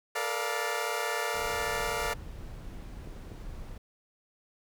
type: chord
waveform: 15% pulse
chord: Bb major seventh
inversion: third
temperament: equal with one note detuned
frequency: 440 / 476.2 / 587.3 / 698.5 Hz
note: A4 / Bb4 / D5 / F5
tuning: 0 / +37 / 0 / 0 cents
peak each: -29 dBFS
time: 0.15-2.14 s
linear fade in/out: 10 ms
type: noise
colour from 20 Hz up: brown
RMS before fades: -42 dBFS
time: 1.34-3.78 s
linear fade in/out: 5 ms
type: clicks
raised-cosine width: 2 ms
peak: -32 dBFS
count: 2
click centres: 3.074 / 3.318 s
effects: none